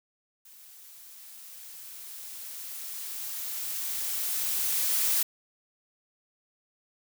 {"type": "noise with level ramp", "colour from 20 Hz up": "blue", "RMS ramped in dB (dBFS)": [-52, -25], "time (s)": [0.45, 5.23], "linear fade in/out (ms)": 5, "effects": []}